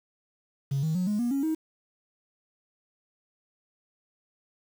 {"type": "tone with pitch steps", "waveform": "triangle", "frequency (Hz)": [137.8, 158.29, 181.83, 208.9, 239.9, 275.6, 316.6], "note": ["C#3", "D#3", "F#3", "G#3", "A#3", "C#4", "D#4"], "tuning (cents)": [-10, 30, -30, 10, 50, -10, 30], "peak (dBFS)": -21, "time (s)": [0.71, 1.55], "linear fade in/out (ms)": 10, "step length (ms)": 120, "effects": ["tanh soft clip ceiling -21 dBFS", "8-bit"]}